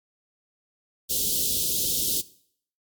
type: band-stop noise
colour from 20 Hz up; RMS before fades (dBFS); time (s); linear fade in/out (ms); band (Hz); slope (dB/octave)
white; -25; 1.09-2.22; 20; 520 to 3200; 48
effects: noise-tail reverb RT60 0.6 s tail -19 dB re dry + MP3 96 kbps